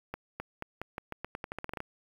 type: accelerating click train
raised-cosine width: 0.5 ms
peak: -21 dBFS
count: 16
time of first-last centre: 0.14-1.804 s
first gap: 260 ms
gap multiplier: 0.86
effects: 8-bit